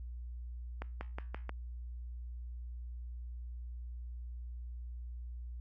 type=accelerating click train; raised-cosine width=0.5 ms; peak=-25 dBFS; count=5; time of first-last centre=0.82-1.494 s; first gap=190 ms; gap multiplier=0.92; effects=added 60 Hz sine -41 dBFS peak until 5.6 s + Opus 48 kbps